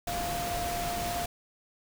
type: tone in noise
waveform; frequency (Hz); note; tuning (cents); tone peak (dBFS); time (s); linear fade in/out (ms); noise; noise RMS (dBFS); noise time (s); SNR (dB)
sine; 698; F5; -1; -32; 0.07-1.26; 5; pink; -35; 0.07-1.26; 0
effects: none